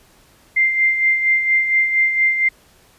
sine tone with tremolo, 2093 Hz, C7, in tune, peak -11 dBFS, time 0.56-2.49 s, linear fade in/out 10 ms, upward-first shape sine, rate 4.3 Hz, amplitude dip 55%, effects pink hiss -52 dBFS RMS until 2.98 s + resampled to 32000 Hz

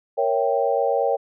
sine chord, A# diminished seventh, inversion none, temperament equal, 466.2 / 554.4 / 659.3 / 784 Hz, A#4 / C#5 / E5 / G5, 0 / 0 / 0 / 0 cents, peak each -23 / -22 / -27 / -24 dBFS, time 0.17-1.17 s, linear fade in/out 20 ms, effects none

